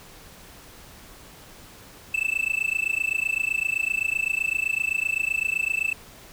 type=tone with amplitude modulation; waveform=triangle; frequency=2637 Hz; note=E7; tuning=in tune; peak=-17 dBFS; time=2.14-5.93 s; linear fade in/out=5 ms; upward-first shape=sine; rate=27.8 Hz; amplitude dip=100%; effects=pink hiss -47 dBFS RMS until 6.32 s